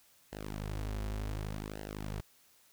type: tone with flanger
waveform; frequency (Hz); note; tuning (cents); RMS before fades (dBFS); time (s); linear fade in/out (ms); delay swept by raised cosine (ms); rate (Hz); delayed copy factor
sawtooth; 51.91; G#1; 0; -39; 0.32-2.21; 10; 0.84 to 6.74; 0.67; -0.8
effects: white hiss -65 dBFS RMS until 2.72 s